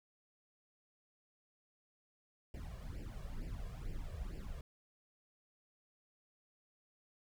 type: noise with flanger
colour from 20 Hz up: brown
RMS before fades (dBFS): -44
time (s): 2.54-4.61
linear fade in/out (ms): 2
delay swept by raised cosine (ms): 0.39 to 1.79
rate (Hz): 2.2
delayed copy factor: +0.9
effects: none